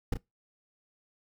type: noise with echo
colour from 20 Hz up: brown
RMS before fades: -24 dBFS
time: 0.12-0.14 s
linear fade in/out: 5 ms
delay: 32 ms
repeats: 1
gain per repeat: -8 dB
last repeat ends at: 0.172 s
effects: noise-tail reverb RT60 0.2 s tail -22 dB re dry